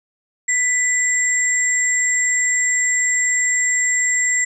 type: tone pair together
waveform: sine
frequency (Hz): 1983 / 7487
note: B6 / A#8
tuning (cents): +7 / +7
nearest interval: octave + major seventh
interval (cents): 2300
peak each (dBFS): -18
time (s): 0.48-4.45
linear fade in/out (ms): 10
effects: none